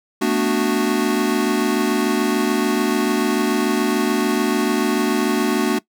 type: chord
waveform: square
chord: B minor seventh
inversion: third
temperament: equal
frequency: 220 / 246.9 / 293.7 / 370 Hz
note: A3 / B3 / D4 / F#4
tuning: 0 / 0 / 0 / 0 cents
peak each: -23 / -24 / -22 / -22 dBFS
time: 0.21-5.79 s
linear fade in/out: 10 ms
effects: noise-tail reverb RT60 0.1 s tail -20 dB re dry